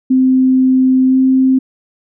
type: tone with pitch glide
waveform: sine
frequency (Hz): 259.5 to 261.9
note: C4 to C4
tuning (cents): -14 to +2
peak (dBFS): -7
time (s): 0.1-1.59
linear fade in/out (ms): 10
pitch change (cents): +16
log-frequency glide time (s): 1.07-1.17
effects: none